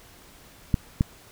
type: clicks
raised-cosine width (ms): 5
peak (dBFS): -7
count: 2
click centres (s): 0.742 / 1.009
effects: pink hiss -51 dBFS RMS until 1.31 s